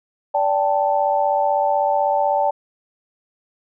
sine chord, D suspended fourth, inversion none, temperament equal with one note detuned, 580.9 / 784 / 880 Hz, D5 / G5 / A5, -19 / 0 / 0 cents, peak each -20 dBFS, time 0.34-2.51 s, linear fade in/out 10 ms, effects none

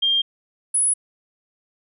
sine tone pair in turn, 3200 / 10179 Hz, G7 / D#9, +35 / +38 cents, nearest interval octave + minor sixth, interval 2003 cents, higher second, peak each -16 dBFS, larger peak neither, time 0.02-0.22 / 0.74-0.94 s, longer neither, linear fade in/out 10 ms, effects none

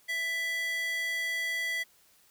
square tone with high-pass filter, 662 Hz, E5, 7 cents sharp, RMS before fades -32 dBFS, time 0.08-1.84 s, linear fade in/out 20 ms, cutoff 2200 Hz, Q 5.7, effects white hiss -63 dBFS RMS until 2.3 s

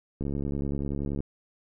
click train, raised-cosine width 3 ms, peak -19 dBFS, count 71, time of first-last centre 0.21-1.204 s, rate 70.4 Hz, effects none

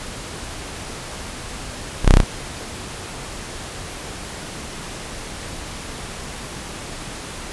sawtooth tone, 32.01 Hz, C1, 37 cents flat, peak -4 dBFS, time 2.03-2.24 s, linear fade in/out 50 ms, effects pink hiss -32 dBFS RMS until 7.52 s + resampled to 24000 Hz

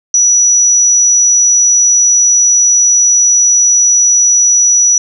sine tone, 5880 Hz, F#8, 12 cents flat, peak -5 dBFS, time 0.14-4.98 s, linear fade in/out 2 ms, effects none

